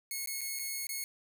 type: tone with dropouts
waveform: 5% pulse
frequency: 2185 Hz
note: C#7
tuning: 26 cents flat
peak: -25 dBFS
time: 0.11-1.04 s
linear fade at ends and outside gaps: 1 ms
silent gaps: 0.26-0.273 / 0.409-0.414 / 0.59-0.594 / 0.869-0.891 s
effects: none